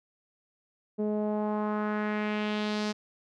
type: tone with low-pass filter sweep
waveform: sawtooth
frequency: 211 Hz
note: G#3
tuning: 28 cents sharp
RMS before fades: -30 dBFS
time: 0.98-2.93 s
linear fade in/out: 20 ms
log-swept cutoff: 470 to 5400 Hz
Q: 2
effects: none